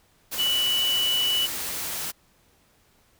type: tone in noise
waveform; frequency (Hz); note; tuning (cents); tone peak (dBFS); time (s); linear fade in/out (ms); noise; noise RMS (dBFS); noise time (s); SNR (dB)
sine; 2960; F#7; 0; -21; 0.38-1.47; 20; white; -31; 0.31-2.12; +7
effects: pink hiss -62 dBFS RMS until 3.19 s